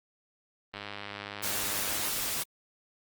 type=click train; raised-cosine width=0.3 ms; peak=-22 dBFS; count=138; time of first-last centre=0.74-2.083 s; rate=102 Hz
type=noise; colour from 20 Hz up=white; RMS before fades=-32 dBFS; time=1.42-2.44 s; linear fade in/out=20 ms
effects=Opus 24 kbps